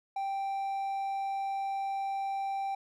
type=tone; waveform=triangle; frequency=784 Hz; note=G5; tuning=in tune; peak=-29 dBFS; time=0.16-2.75 s; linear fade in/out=5 ms; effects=none